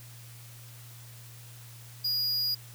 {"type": "tone", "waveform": "square", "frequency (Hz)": 4880, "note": "D#8", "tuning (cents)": -34, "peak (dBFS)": -27, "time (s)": [2.04, 2.55], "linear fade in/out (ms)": 10, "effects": ["added 118 Hz sine -47 dBFS peak until 2.74 s", "white hiss -52 dBFS RMS until 2.74 s"]}